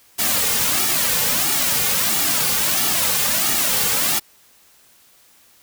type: noise with flanger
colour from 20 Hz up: white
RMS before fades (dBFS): -19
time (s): 0.18-4.2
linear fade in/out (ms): 20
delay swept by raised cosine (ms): 1.9 to 3.1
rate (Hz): 1.5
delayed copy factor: -0.65
effects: white hiss -53 dBFS RMS until 5.62 s